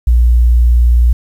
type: tone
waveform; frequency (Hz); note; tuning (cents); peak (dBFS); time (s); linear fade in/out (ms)
sine; 59.6; A#1; +39; -5; 0.07-1.13; 5
effects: 7-bit